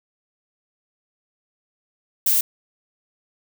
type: noise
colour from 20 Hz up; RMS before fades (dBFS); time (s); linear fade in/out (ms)
violet; -18; 2.26-2.41; 5
effects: none